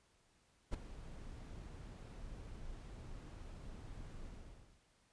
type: noise with ADSR envelope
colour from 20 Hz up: brown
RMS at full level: -35 dBFS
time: 0.71-4.81 s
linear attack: 31 ms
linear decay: 7 ms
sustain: -15 dB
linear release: 550 ms
effects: pink hiss -73 dBFS RMS until 5.12 s + resampled to 22050 Hz